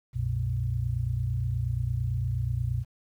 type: tone cluster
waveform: sine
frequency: 63.3 / 93.1 / 121.7 Hz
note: B1 / F#2 / B2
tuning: +43 / +11 / -25 cents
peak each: -33 / -31 / -28 dBFS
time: 0.13-2.85 s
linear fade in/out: 50 ms
effects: 10-bit